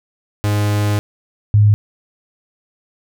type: tone pair in turn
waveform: 45% pulse / sine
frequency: 103.83 / 104.61 Hz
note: G#2 / G#2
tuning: 0 / +13 cents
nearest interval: unison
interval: 13 cents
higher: second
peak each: -14 / -7 dBFS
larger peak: second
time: 0.44-0.99 / 1.54-1.74 s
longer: first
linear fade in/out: 0 ms
effects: none